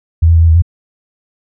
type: tone with pitch steps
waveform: sine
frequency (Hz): 81.9 / 83.4 / 82.1 / 83.1 / 80.3 / 86.3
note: E2 / E2 / E2 / E2 / E2 / F2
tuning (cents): -11 / +21 / -6 / +15 / -45 / -20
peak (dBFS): -4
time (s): 0.22-0.622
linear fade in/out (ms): 10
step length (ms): 67
effects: none